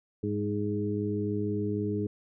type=harmonic tone with a mistuned harmonic; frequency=103.83 Hz; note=G#2; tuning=in tune; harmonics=1 / 2 / 3 / 4; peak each=-33 / -33 / -33 / -33 dBFS; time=0.23-2.07 s; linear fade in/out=5 ms; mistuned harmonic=2; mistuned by=-22 cents; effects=none